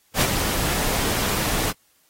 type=noise with ADSR envelope; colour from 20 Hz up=pink; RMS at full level=-18 dBFS; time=0.14-1.73 s; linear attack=74 ms; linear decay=49 ms; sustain=-6 dB; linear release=36 ms; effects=white hiss -62 dBFS RMS until 2.09 s + AAC 48 kbps